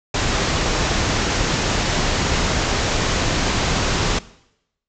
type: low-pass noise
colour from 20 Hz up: pink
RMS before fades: -20 dBFS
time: 0.14-4.19 s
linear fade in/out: 5 ms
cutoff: 7400 Hz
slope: 96 dB/octave
effects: noise-tail reverb RT60 0.8 s tail -19 dB re dry